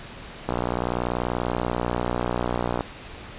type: click train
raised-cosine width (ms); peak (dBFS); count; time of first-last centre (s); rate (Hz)
1; -10; 141; 0.49-2.808; 60.4
effects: pink hiss -40 dBFS RMS until 3.38 s + resampled to 8000 Hz